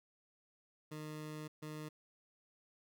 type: tone bursts at uneven times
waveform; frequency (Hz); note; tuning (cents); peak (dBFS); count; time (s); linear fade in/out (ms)
20% pulse; 153.4; D#3; -24; -39; 2; 0.91-1.48 / 1.62-1.89; 10
effects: none